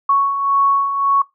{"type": "beating tone pair", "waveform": "sine", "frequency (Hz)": [1108.7, 1110.5], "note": ["C#6", "C#6"], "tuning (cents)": [0, 3], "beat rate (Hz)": 1.8, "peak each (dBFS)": [-21, -13], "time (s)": [0.09, 1.22], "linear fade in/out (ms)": 5, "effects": ["noise-tail reverb RT60 0.2 s tail -22 dB re dry"]}